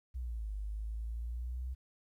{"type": "exponential two-way sweep", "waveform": "sine", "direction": "down then up", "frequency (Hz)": [64.3, 50.4, 64.3], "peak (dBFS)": -36, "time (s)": [0.14, 1.75], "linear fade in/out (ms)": 20, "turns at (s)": 0.54, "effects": ["12-bit"]}